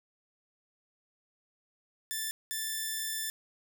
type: tone bursts at uneven times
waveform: 5% pulse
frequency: 1763 Hz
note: A6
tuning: 3 cents sharp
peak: -22 dBFS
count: 2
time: 2.11-2.31 / 2.51-3.3 s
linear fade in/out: 0 ms
effects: none